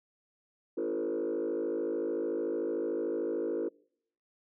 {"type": "tone with frequency modulation", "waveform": "sine", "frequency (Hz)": 402.3, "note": "G4", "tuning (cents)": 45, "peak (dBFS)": -28, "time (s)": [0.77, 3.69], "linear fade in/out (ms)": 10, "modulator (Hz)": 53.5, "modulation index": 1.9, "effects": ["noise-tail reverb RT60 0.7 s tail -26 dB re dry", "tanh soft clip ceiling -27 dBFS"]}